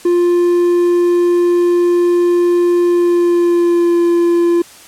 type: tone with pitch glide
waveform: triangle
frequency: 350 to 343.8 Hz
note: F4 to F4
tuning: +4 to -27 cents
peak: -7 dBFS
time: 0.05-4.62 s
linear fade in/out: 5 ms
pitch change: -31 cents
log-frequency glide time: 2.83-4.01 s
effects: white hiss -39 dBFS RMS until 4.87 s + low-pass 11000 Hz 12 dB/octave